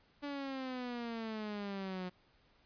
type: exponential sweep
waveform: sawtooth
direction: down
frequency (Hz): 290 to 180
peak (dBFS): -35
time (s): 0.22-2.1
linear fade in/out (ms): 20
effects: pink hiss -69 dBFS RMS until 2.65 s + resampled to 11025 Hz